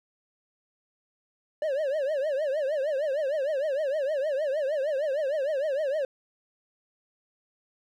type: tone with vibrato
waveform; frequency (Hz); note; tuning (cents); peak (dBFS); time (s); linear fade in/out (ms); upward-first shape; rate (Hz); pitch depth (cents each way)
triangle; 576; D5; -34; -23; 1.62-6.05; 2; triangle; 6.5; 200
effects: none